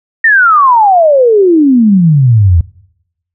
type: exponential sweep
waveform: sine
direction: down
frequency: 1864.7 to 80 Hz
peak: -3 dBFS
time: 0.24-2.61 s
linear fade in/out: 5 ms
effects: noise-tail reverb RT60 0.8 s tail -22 dB re dry